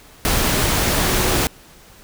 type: tone in noise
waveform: sine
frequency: 364.6 Hz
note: F#4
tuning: 25 cents flat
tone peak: -27 dBFS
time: 1.03-1.44 s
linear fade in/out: 0 ms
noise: pink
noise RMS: -18 dBFS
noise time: 0.25-1.47 s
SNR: -12 dB
effects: pink hiss -46 dBFS RMS until 2.03 s